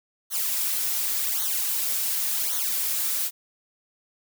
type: noise with flanger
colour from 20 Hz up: blue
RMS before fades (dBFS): -26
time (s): 0.3-3.31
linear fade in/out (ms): 50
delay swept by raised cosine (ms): 0.39 to 5.69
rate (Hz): 0.89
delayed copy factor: -0.85
effects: none